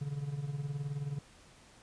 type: tone with tremolo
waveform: triangle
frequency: 142.8 Hz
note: D3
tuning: 48 cents flat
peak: -29 dBFS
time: 0.01-1.19 s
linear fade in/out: 5 ms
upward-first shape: triangle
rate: 19 Hz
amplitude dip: 80%
effects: pink hiss -59 dBFS RMS until 1.82 s + resampled to 22050 Hz